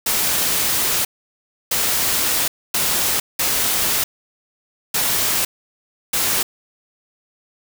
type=noise bursts at uneven times; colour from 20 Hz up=white; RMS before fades=-19 dBFS; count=6; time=0.06-1.05 / 1.71-2.48 / 2.74-3.2 / 3.39-4.04 / 4.94-5.45 / 6.13-6.43 s; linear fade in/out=5 ms; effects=none